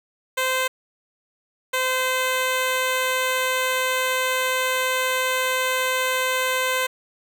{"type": "tone pair in turn", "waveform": "10% pulse", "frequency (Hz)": [517, 514.7], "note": ["C5", "C5"], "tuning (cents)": [-21, -29], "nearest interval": "unison", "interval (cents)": 8, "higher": "first", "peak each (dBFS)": -12, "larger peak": "neither", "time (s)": [[0.37, 0.68], [1.73, 6.87]], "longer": "second", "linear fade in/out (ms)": 10, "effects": []}